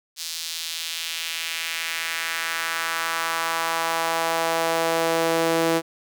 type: tone with high-pass filter sweep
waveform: sawtooth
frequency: 164.81 Hz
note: E3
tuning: in tune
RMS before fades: -25 dBFS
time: 0.16-5.82 s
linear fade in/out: 50 ms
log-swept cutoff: 4600 to 380 Hz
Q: 1.6
effects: none